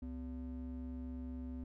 triangle ring-modulated tone, 160 Hz, D#3, 49 cents sharp, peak -36 dBFS, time 0.02-1.64 s, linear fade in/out 5 ms, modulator 92.2 Hz, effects none

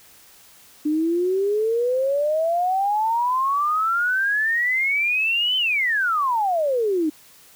sine exponential two-way sweep, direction up then down, 296.7 to 3080 to 296.7 Hz, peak -18 dBFS, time 0.85-7.1 s, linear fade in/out 10 ms, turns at 5.57 s, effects white hiss -50 dBFS RMS until 7.55 s

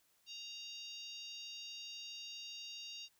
harmonic tone, 932.3 Hz, A#5, in tune, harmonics 3 / 4 / 5 / 6 / 7, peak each -50 / -51 / -52 / -57 / -59 dBFS, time 0.26-3.09 s, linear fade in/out 50 ms, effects white hiss -74 dBFS RMS until 3.19 s

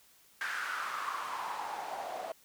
white noise with band-pass filter sweep, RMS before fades -38 dBFS, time 0.41-2.32 s, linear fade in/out 2 ms, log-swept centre 1600 to 640 Hz, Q 5.8, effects white hiss -63 dBFS RMS until 2.44 s

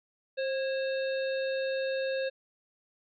harmonic tone with a mistuned harmonic, 531 Hz, C5, 25 cents sharp, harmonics 1 / 3 / 5 / 7 / 8, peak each -29 / -39 / -43 / -46 / -47 dBFS, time 0.37-2.3 s, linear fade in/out 20 ms, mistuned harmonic 3, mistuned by +53 cents, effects none

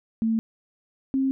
sine tone pair in turn, 224.1 / 267.4 Hz, A3 / C4, +32 / +38 cents, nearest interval minor third, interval 306 cents, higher second, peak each -20 dBFS, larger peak neither, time 0.22-0.39 / 1.14-1.31 s, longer neither, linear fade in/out 0 ms, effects none

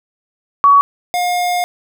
sine / square tone pair in turn, 1128 / 712.6 Hz, C#6 / F5, +30 / +35 cents, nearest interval minor sixth, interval 795 cents, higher first, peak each -5 / -15 dBFS, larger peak first, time 0.64-0.81 / 1.14-1.64 s, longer second, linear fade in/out 0 ms, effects none

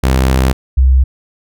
sawtooth / sine tone pair in turn, 65.2 / 65.2 Hz, C2 / C2, -5 / -5 cents, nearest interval unison, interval 0 cents, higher neither, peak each -5 dBFS, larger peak neither, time 0.03-0.53 / 0.77-1.04 s, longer first, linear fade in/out 10 ms, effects none

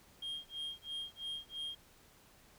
sine tone with tremolo, 3226 Hz, G7, 49 cents sharp, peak -35 dBFS, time 0.22-1.75 s, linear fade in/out 5 ms, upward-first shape sine, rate 3 Hz, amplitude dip 100%, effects tanh soft clip ceiling -37 dBFS + pink hiss -63 dBFS RMS until 2.58 s

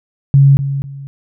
sine tone with echo, 138.59 Hz, C#3, in tune, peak -4 dBFS, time 0.34-0.57 s, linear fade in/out 0 ms, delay 250 ms, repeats 2, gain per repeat -11 dB, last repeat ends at 1.07 s, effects none

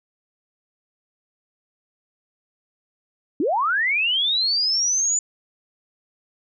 sine linear sweep, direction up, 253.8 to 7040 Hz, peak -18 dBFS, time 3.4-5.19 s, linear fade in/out 2 ms, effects none

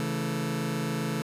sawtooth chord, A major, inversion first, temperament just, 137.5 / 165 / 220 Hz, C#3 / E3 / A3, -14 / +2 / 0 cents, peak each -29 / -28 / -28 dBFS, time 0-1.22 s, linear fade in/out 0 ms, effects resampled to 32000 Hz + 10-bit

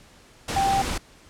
sine tone in noise, 784 Hz, G5, in tune, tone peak -19 dBFS, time 0.56-0.82 s, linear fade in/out 5 ms, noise pink, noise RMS -28 dBFS, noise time 0.48-0.98 s, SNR +6 dB, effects pink hiss -52 dBFS RMS until 1.29 s + low-pass 9000 Hz 12 dB/octave

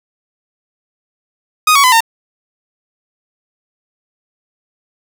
sawtooth tone with pitch steps, 1244.5 / 1121.6 / 1010.8 / 911 Hz, D#6 / C#6 / B5 / A#5, 0 / +20 / +40 / -40 cents, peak -3 dBFS, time 1.67-2.006 s, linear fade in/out 5 ms, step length 84 ms, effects none

